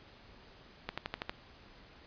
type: accelerating click train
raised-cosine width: 0.3 ms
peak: -19 dBFS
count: 6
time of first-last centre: 0.89-1.295 s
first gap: 86 ms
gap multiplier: 0.97
effects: pink hiss -57 dBFS RMS until 2.06 s + resampled to 11025 Hz